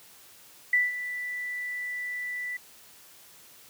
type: tone with ADSR envelope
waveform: sine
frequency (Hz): 1976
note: B6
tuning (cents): 0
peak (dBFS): -18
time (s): 0.73-2.57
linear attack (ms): 4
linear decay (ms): 180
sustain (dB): -13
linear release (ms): 6
effects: white hiss -53 dBFS RMS until 3.69 s + high-pass 60 Hz 12 dB/octave